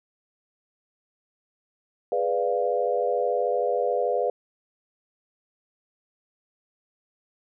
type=chord; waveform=sine; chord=G# diminished seventh; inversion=none; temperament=equal; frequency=415.3 / 493.9 / 587.3 / 698.5 Hz; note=G#4 / B4 / D5 / F5; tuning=0 / 0 / 0 / 0 cents; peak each=-29 / -25 / -28 / -28 dBFS; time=2.12-4.3 s; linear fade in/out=2 ms; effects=none